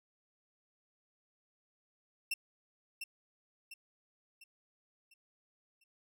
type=tone with echo; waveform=sawtooth; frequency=2700 Hz; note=E7; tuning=41 cents sharp; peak=-29 dBFS; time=2.31-2.34 s; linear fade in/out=5 ms; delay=700 ms; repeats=5; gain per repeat=-7 dB; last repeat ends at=5.84 s; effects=none